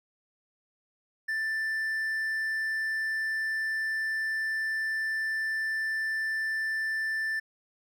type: tone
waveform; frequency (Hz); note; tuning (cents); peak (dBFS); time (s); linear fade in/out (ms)
triangle; 1770; A6; +10; -26; 1.28-7.4; 10
effects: none